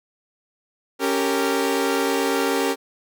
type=chord; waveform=sawtooth; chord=G diminished; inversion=second; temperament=equal with one note detuned; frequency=277.2 / 392 / 461.3 Hz; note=Db4 / G4 / Bb4; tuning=0 / 0 / -18 cents; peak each=-20 dBFS; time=0.99-2.76 s; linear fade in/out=50 ms; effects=none